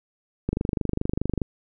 click train, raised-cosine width 3 ms, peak -11 dBFS, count 24, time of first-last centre 0.49-1.417 s, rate 24.8 Hz, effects none

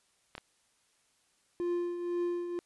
clicks, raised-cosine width 0.3 ms, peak -26 dBFS, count 2, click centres 0.352 / 0.38 s
triangle tone with tremolo, 349.2 Hz, F4, in tune, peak -26 dBFS, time 1.6-2.59 s, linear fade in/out 0 ms, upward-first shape triangle, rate 2 Hz, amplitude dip 60%
effects white hiss -71 dBFS RMS until 2.65 s + resampled to 24000 Hz

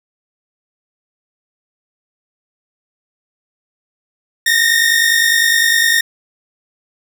sawtooth tone pair together, 1814.8 / 1864.7 Hz, A#6 / A#6, -47 / 0 cents, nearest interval unison, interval 47 cents, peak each -10 dBFS, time 4.46-6.01 s, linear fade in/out 5 ms, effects none

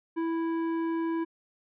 sine tone with tanh clipping, 329.6 Hz, E4, in tune, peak -29 dBFS, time 0.16-1.25 s, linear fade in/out 20 ms, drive 15 dB, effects low-pass 2000 Hz 12 dB/octave

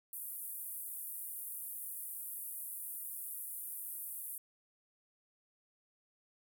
white band-pass noise, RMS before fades -44 dBFS, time 0.13-4.38 s, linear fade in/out 2 ms, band 9600 to 16000 Hz, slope 48 dB/octave, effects none

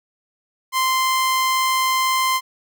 sawtooth tone, 1042 Hz, C6, 7 cents flat, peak -13 dBFS, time 0.72-2.41 s, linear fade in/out 50 ms, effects none

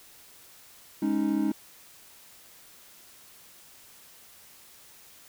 triangle chord, Ab suspended fourth, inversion none, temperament equal, 207.7 / 277.2 / 311.1 Hz, Ab3 / Db4 / Eb4, 0 / 0 / 0 cents, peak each -27 / -27 / -25 dBFS, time 1.02-1.52 s, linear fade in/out 5 ms, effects white hiss -53 dBFS RMS until 5.28 s

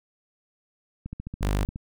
click train, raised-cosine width 5 ms, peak -22 dBFS, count 11, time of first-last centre 1.06-1.759 s, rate 14.3 Hz
sawtooth tone, 50 Hz, G1, 35 cents sharp, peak -19 dBFS, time 1.42-1.65 s, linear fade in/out 0 ms
effects none

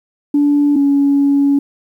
sine tone pair in turn, 289.3 / 281.2 Hz, D4 / C#4, -26 / +25 cents, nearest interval unison, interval 49 cents, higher first, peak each -8 dBFS, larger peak neither, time 0.34-0.76 / 0.76-1.59 s, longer second, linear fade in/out 5 ms, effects tanh soft clip ceiling -5 dBFS + 8-bit

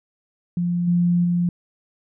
sine tone with level steps, 174.61 Hz, F3, in tune, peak -19 / -15 / -17 dBFS, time 0.57-1.49 s, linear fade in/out 2 ms, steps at 0.87 / 1.24 s, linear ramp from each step 10 ms, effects none

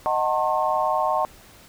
sine chord, D# diminished seventh, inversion none, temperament just, 622.3 / 746.7 / 896 / 1075.3 Hz, D#5 / F#5 / A5 / C6, 0 / +16 / +31 / +47 cents, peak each -25 dBFS, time 0.06-1.25 s, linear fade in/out 0 ms, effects pink hiss -49 dBFS RMS until 1.68 s

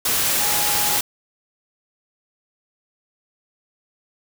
sine tone in noise, 830.6 Hz, G#5, in tune, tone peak -28 dBFS, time 0.4-0.98 s, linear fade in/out 5 ms, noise white, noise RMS -20 dBFS, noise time 0.05-1.01 s, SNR -11 dB, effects none

